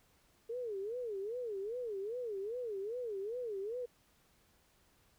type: tone with vibrato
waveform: sine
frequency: 440 Hz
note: A4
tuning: in tune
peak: -37 dBFS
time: 0.49-3.86 s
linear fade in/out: 10 ms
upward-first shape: sine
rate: 2.5 Hz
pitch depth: 230 cents each way
effects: pink hiss -70 dBFS RMS until 5.18 s